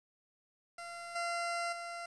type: tone with level steps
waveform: 20% pulse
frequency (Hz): 687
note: F5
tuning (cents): -29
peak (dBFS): -38 / -29 / -36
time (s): 0.78-2.06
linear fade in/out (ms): 5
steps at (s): 1.15 / 1.72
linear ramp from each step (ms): 10
effects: resampled to 22050 Hz + 10-bit